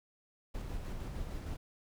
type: noise with tremolo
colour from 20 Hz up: brown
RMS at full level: -39 dBFS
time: 0.54-1.57 s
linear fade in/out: 10 ms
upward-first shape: square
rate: 6.5 Hz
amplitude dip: 25%
effects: none